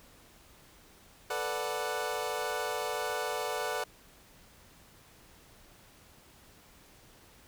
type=chord; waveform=25% pulse; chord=B minor seventh; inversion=third; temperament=equal; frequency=440 / 493.9 / 587.3 / 740 Hz; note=A4 / B4 / D5 / F#5; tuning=0 / 0 / 0 / 0 cents; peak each=-34 dBFS; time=1.3-3.84 s; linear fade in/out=5 ms; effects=pink hiss -58 dBFS RMS until 7.47 s